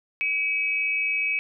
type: tone pair together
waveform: sine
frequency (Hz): 2287 / 2563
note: D7 / E7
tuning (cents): -47 / -49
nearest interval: major second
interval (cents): 198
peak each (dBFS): -25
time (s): 0.21-1.39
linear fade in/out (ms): 0
effects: none